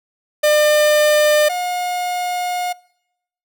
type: tone pair in turn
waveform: 45% pulse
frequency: 601 / 717.7 Hz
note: D5 / F5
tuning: +40 / +47 cents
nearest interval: minor third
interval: 307 cents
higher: second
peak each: -11 / -20 dBFS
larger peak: first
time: 0.43-1.49 / 1.49-2.73 s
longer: second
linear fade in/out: 10 ms
effects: noise-tail reverb RT60 0.8 s tail -24 dB re dry